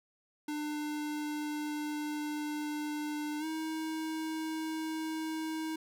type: tone with pitch glide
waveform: square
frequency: 299.3 to 317.1 Hz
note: D4 to D#4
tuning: +33 to +33 cents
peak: -35 dBFS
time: 0.48-5.76 s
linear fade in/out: 5 ms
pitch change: +100 cents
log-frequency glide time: 3.39-3.45 s
effects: none